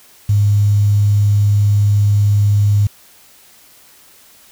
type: tone with quantisation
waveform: sine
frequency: 102.7 Hz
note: G#2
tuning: 19 cents flat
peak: -9 dBFS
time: 0.29-2.87 s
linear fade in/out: 5 ms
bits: 6
effects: white hiss -46 dBFS RMS until 4.51 s